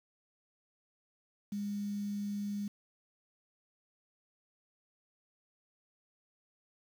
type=tone with quantisation; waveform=sine; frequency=203.8 Hz; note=G#3; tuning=32 cents flat; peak=-34 dBFS; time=1.52-2.68 s; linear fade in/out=5 ms; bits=9; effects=none